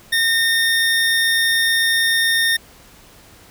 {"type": "tone", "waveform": "25% pulse", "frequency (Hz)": 1829, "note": "A#6", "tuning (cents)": -33, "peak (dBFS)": -11, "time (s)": [0.12, 2.57], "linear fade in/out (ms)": 10, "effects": ["pink hiss -46 dBFS RMS until 3.5 s"]}